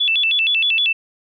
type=tone with vibrato; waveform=sine; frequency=3019 Hz; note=F#7; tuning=34 cents sharp; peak=-14 dBFS; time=0-0.93 s; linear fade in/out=10 ms; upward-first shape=square; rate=6.4 Hz; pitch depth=220 cents each way; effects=none